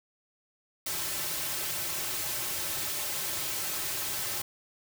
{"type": "noise with comb filter", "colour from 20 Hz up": "white", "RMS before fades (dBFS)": -33, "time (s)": [0.86, 4.42], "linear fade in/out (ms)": 5, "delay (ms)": 4.2, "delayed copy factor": -0.8, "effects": []}